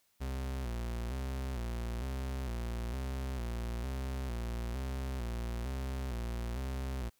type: tone with vibrato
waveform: 40% pulse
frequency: 62 Hz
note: B1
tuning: 7 cents sharp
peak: -34 dBFS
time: 0.2-7.1 s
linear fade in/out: 20 ms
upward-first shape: square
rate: 1.1 Hz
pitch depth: 98 cents each way
effects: white hiss -73 dBFS RMS until 7.19 s